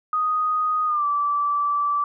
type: tone with pitch glide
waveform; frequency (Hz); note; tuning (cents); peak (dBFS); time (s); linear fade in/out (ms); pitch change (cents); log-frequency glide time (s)
sine; 1244.5 to 1161.2; D#6 to D6; 0 to -20; -19; 0.13-2.04; 2; -120; 0.86-1.05
effects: none